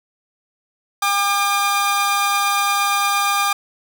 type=tone pair together; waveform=sawtooth; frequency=804.2 / 1202 Hz; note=G5 / D6; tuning=+44 / +40 cents; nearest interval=perfect fifth; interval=696 cents; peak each=-17 / -14 dBFS; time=1.02-3.53 s; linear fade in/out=5 ms; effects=none